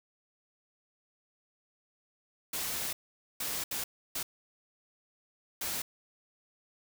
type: noise bursts at uneven times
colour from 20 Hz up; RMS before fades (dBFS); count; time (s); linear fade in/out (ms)
white; -35; 5; 2.53-2.93 / 3.4-3.64 / 3.71-3.84 / 4.15-4.23 / 5.61-5.82; 5
effects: none